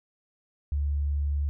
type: tone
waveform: sine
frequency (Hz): 72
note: D2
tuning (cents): -34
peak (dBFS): -24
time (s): 0.72-1.49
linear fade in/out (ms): 0
effects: none